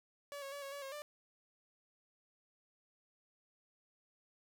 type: tone with pitch steps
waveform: sawtooth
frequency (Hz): 571 / 549 / 570 / 551 / 568 / 540 / 592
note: D5 / C#5 / C#5 / C#5 / C#5 / C#5 / D5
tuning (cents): -49 / -17 / +48 / -11 / +42 / -45 / +14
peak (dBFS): -40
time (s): 0.32-1.02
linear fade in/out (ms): 0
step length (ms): 100
effects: none